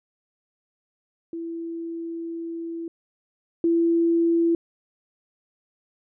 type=tone pair in turn; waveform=sine; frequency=333 / 335.5 Hz; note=E4 / E4; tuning=+18 / +31 cents; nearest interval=unison; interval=13 cents; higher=second; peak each=-29 / -17 dBFS; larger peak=second; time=1.33-2.88 / 3.64-4.55 s; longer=first; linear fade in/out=2 ms; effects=none